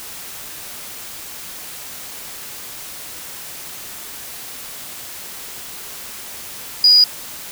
sine tone, 4905 Hz, D#8, 26 cents flat, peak -7 dBFS, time 6.84-7.04 s, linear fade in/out 2 ms, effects white hiss -33 dBFS RMS until 7.51 s

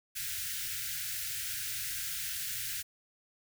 white band-stop noise, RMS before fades -37 dBFS, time 0.15-2.83 s, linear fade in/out 20 ms, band 150 to 1400 Hz, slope 96 dB/octave, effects none

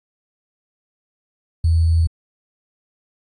sine tone with sample-and-hold, 82.41 Hz, E2, in tune, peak -12 dBFS, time 1.64-2.07 s, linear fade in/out 5 ms, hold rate 4410 Hz, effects AAC 32 kbps

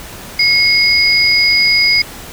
sine tone pair together, 2174 / 4929 Hz, C#7 / D#8, -34 / -17 cents, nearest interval octave + major second, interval 1417 cents, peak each -11 dBFS, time 0.39-2.02 s, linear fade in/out 5 ms, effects pink hiss -31 dBFS RMS until 2.32 s

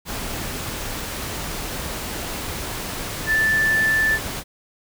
sine tone in noise, 1759 Hz, A6, 1 cent flat, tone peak -16 dBFS, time 3.26-4.19 s, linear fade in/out 50 ms, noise pink, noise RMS -29 dBFS, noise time 0.05-4.44 s, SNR +10 dB, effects none

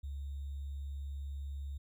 sine tone with sample-and-hold, 70 Hz, C#2, 18 cents sharp, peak -38 dBFS, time 0.03-1.78 s, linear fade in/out 10 ms, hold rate 3675 Hz, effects none

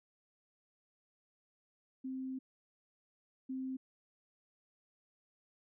sine tone pair in turn, 261.6 / 261.6 Hz, C4 / C4, 0 / 0 cents, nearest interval unison, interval 0 cents, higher neither, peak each -38 / -37 dBFS, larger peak second, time 2.04-2.39 / 3.49-3.77 s, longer first, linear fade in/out 10 ms, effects none

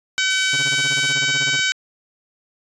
harmonic tone, 760 Hz, F#5, 46 cents sharp, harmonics 2 / 3 / 4 / 5 / 6 / 7 / 8 / 9 / 10, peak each -21 / -23 / -24 / -26 / -31 / -31 / -32 / -31 / -33 dBFS, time 0.18-1.72 s, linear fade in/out 0 ms
white band-pass noise, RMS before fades -37 dBFS, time 0.3-1.13 s, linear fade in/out 5 ms, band 2500 to 10000 Hz, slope 24 dB/octave
sawtooth tone with tremolo, 139.7 Hz, C#3, 14 cents sharp, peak -23 dBFS, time 0.53-1.6 s, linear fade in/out 2 ms, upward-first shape sine, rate 16 Hz, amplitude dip 95%
effects resampled to 24000 Hz

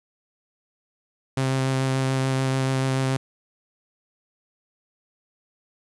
sawtooth tone with vibrato, 132.5 Hz, C3, 22 cents sharp, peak -17 dBFS, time 1.37-3.17 s, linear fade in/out 5 ms, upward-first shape sine, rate 6.9 Hz, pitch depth 12 cents each way, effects resampled to 24000 Hz + 9-bit

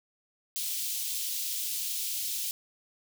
white high-pass noise, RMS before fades -33 dBFS, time 0.56-2.51 s, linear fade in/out 0 ms, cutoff 3000 Hz, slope 24 dB/octave, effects none

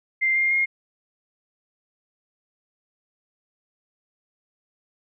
sine tone with pitch steps, 2093 / 2115 / 2137 Hz, C7 / C7 / C7, 0 / +18 / +36 cents, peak -18 dBFS, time 0.21-0.66 s, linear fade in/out 20 ms, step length 150 ms, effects none

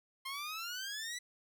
15% pulse exponential sweep, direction up, 1052 to 1992 Hz, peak -33 dBFS, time 0.25-1.19 s, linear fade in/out 10 ms, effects none

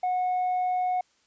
sine tone with tanh clipping, 731 Hz, F#5, 21 cents flat, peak -24 dBFS, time 0.03-1.01 s, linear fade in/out 5 ms, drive 1 dB, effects white hiss -66 dBFS RMS until 1.26 s + resampled to 16000 Hz

